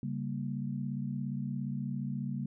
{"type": "chord", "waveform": "sine", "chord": "G diminished", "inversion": "second", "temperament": "equal", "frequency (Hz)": [138.59, 196, 233.1], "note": ["Db3", "G3", "Bb3"], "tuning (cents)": [0, 0, 0], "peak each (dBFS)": [-36, -38, -38], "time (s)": [0.03, 2.46], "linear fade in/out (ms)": 2, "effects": []}